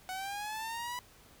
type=linear sweep; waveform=sawtooth; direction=up; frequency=740 to 990 Hz; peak=-33 dBFS; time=0.09-0.99 s; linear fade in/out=0 ms; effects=pink hiss -59 dBFS RMS until 1.4 s